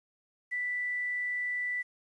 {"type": "tone with quantisation", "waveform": "sine", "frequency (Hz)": 1975.5, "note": "B6", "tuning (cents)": 0, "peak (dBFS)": -30, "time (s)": [0.51, 1.83], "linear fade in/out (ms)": 20, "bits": 10, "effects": ["resampled to 24000 Hz"]}